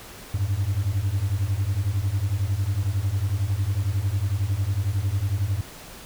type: beating tone pair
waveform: sine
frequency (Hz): 92.5 / 103.5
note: F#2 / G#2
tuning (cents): 0 / -5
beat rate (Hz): 11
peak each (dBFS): -23 / -22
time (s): 0.34-5.61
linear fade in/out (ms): 5
effects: tanh soft clip ceiling -18 dBFS + pink hiss -42 dBFS RMS until 6.05 s